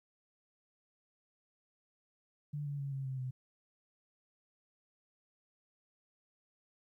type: tone with pitch steps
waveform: sine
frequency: 146.83 / 142.98 / 139.23 / 135.58 / 132.03 / 128.56 Hz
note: D3 / D3 / C#3 / C#3 / C3 / C3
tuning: 0 / -46 / +8 / -38 / +16 / -30 cents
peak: -36 dBFS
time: 2.53-3.31 s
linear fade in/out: 10 ms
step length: 130 ms
effects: 13-bit